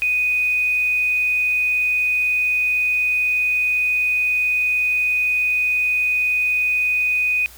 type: tone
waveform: sine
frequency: 2489 Hz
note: D#7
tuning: in tune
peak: -16 dBFS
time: 0.02-7.46 s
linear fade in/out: 0 ms
effects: added 60 Hz sine -46 dBFS peak until 7.57 s + white hiss -44 dBFS RMS until 7.57 s